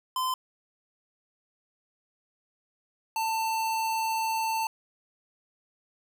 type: tone pair in turn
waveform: square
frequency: 1028 / 892.2 Hz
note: C6 / A5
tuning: -31 / +24 cents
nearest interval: major second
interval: 245 cents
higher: first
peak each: -27 dBFS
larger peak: neither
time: 0.16-0.34 / 3.16-4.67 s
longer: second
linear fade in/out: 2 ms
effects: none